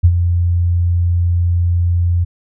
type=tone with ADSR envelope; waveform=sine; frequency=87 Hz; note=F2; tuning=6 cents flat; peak=-3 dBFS; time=0.03-2.25 s; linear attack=19 ms; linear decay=58 ms; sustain=-8 dB; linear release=18 ms; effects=none